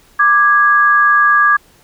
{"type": "tone pair together", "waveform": "sine", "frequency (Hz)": [1180, 1654.4], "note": ["D6", "G#6"], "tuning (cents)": [8, -7], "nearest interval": "tritone", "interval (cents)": 585, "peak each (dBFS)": -10, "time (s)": [0.19, 1.57], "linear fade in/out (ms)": 10, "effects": ["pink hiss -49 dBFS RMS until 1.83 s"]}